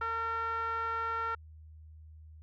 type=tone with low-pass filter; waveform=5% pulse; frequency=455.9 Hz; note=A#4; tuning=39 cents flat; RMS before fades=-34 dBFS; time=0.01-1.35 s; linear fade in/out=5 ms; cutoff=1300 Hz; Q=4.9; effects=added 78 Hz sine -49 dBFS peak until 2.42 s

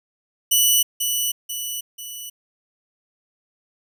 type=tone with echo; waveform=10% pulse; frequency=2960 Hz; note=F#7; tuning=in tune; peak=-6 dBFS; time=0.51-0.83 s; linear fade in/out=10 ms; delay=490 ms; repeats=3; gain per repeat=-6 dB; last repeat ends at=2.3 s; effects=none

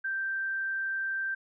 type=tone; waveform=sine; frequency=1568 Hz; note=G6; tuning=in tune; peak=-29 dBFS; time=0.04-1.35 s; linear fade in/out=10 ms; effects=none

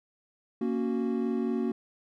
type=chord; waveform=triangle; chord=F# major; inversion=first; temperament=equal; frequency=233.1 / 277.2 / 370 Hz; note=A#3 / C#4 / F#4; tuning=0 / 0 / 0 cents; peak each=-27 / -31 / -30 dBFS; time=0.61-1.72 s; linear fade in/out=5 ms; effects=none

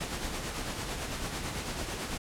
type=noise with tremolo; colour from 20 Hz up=pink; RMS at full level=-34 dBFS; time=0-2.18 s; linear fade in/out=10 ms; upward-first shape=sine; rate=9 Hz; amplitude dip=40%; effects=low-pass 10000 Hz 12 dB/octave

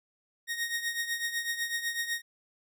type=tone with tremolo; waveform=sawtooth; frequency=1864.7 Hz; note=A#6; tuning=in tune; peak=-24 dBFS; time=0.47-2.22 s; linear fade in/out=50 ms; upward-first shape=triangle; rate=8 Hz; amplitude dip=75%; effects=none

